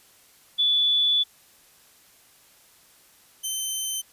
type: tone pair in turn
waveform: sine / 10% pulse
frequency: 3456 / 3084 Hz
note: A7 / G7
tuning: -32 / -29 cents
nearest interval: major second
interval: 197 cents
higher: first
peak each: -18 / -18 dBFS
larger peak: neither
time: 0.58-1.24 / 3.43-4.02 s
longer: first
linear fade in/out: 20 ms
effects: white hiss -56 dBFS RMS until 4.12 s + resampled to 32000 Hz